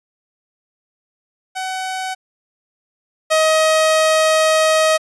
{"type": "tone pair in turn", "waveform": "sawtooth", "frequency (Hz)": [753, 631.4], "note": ["F#5", "D#5"], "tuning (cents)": [30, 25], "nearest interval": "minor third", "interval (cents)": 305, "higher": "first", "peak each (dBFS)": [-18, -8], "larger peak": "second", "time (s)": [[1.55, 2.15], [3.3, 4.98]], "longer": "second", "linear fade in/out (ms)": 20, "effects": ["resampled to 24000 Hz"]}